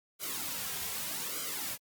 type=noise with flanger; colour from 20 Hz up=white; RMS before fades=-37 dBFS; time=0.19-1.78 s; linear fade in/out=50 ms; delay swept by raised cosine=1.1 to 3.5 ms; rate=0.83 Hz; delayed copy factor=-0.85; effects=Opus 48 kbps